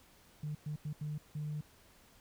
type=tone bursts at uneven times; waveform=sine; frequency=150.2 Hz; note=D3; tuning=39 cents sharp; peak=-35 dBFS; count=5; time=0.43-0.55 / 0.66-0.76 / 0.85-0.93 / 1.01-1.18 / 1.35-1.61 s; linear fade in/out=5 ms; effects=tanh soft clip ceiling -32 dBFS + pink hiss -63 dBFS RMS until 2.2 s